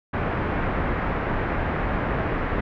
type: low-pass noise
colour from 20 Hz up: pink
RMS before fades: -25 dBFS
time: 0.13-2.61 s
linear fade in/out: 10 ms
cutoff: 2000 Hz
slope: 24 dB/octave
effects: none